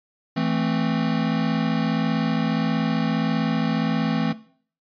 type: chord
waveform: square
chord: A minor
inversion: second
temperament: equal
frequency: 164.81 / 220 / 261.6 Hz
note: E3 / A3 / C4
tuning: 0 / 0 / 0 cents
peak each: -26 dBFS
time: 0.36-4.33 s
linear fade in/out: 10 ms
effects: noise-tail reverb RT60 0.5 s tail -17 dB re dry + resampled to 11025 Hz